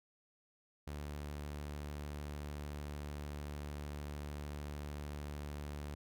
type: tone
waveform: sawtooth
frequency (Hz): 73.3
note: D2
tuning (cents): -3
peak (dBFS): -38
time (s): 0.87-5.95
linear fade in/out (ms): 5
effects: none